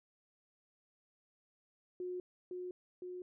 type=tone with echo; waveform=sine; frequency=361.8 Hz; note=F#4; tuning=39 cents flat; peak=-38 dBFS; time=2-2.2 s; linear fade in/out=2 ms; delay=510 ms; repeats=2; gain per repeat=-2 dB; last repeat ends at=3.22 s; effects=none